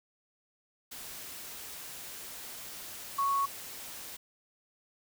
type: tone in noise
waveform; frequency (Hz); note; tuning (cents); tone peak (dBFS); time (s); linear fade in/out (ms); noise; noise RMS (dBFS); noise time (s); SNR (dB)
sine; 1108.7; C#6; 0; -26; 3.18-3.46; 10; white; -44; 0.91-4.17; +15
effects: none